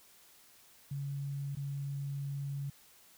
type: tone with dropouts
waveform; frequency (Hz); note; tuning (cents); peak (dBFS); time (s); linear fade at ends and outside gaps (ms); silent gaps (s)
sine; 140; C#3; +18; -35; 0.91-2.7; 5; 1.552-1.569
effects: white hiss -61 dBFS RMS until 3.17 s